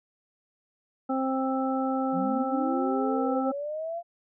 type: harmonic tone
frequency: 264 Hz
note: C4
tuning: 16 cents sharp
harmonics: 1 / 2 / 3 / 5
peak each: -27 / -32 / -31 / -35 dBFS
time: 1.09-3.52 s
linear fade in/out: 10 ms
type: linear sweep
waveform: sine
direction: up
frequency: 164.81 to 695 Hz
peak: -30 dBFS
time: 2.12-4.03 s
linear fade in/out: 50 ms
effects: none